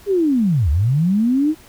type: linear two-way sweep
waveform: sine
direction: down then up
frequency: 415.3 to 67.2 to 322.1 Hz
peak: -13 dBFS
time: 0.06-1.55 s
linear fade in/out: 50 ms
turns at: 0.7 s
effects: pink hiss -46 dBFS RMS until 1.68 s